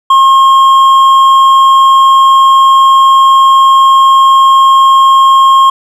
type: tone with hard clipping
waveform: triangle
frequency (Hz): 1074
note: C6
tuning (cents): +45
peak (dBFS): -3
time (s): 0.1-5.7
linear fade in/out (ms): 5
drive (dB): 8
effects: none

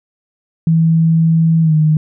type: tone with pitch glide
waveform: sine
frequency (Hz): 163.1 to 154.66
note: E3 to D#3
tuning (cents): -18 to -10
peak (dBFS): -8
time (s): 0.67-1.97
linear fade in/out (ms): 2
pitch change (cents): -92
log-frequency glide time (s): 1.62-1.74
effects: none

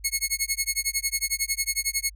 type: tone with tremolo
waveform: 10% pulse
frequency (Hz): 2184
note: C#7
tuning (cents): -26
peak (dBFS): -12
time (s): 0.04-2.1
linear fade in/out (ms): 10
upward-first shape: sine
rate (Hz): 11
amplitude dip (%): 100
effects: added 50 Hz sine -43 dBFS peak until 2.15 s

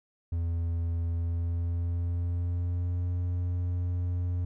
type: tone with pitch glide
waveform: triangle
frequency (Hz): 84.3 to 88.59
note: E2 to F2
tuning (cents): +39 to +25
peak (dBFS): -25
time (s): 0.32-4.45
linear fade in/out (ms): 5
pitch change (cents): +86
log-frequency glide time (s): 1.08-3.08
effects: none

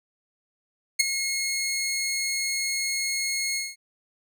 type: tone with ADSR envelope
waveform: 15% pulse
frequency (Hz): 2165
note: C#7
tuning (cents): -41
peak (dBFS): -8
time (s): 0.99-3.76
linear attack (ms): 13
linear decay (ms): 14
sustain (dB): -11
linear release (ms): 200
effects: none

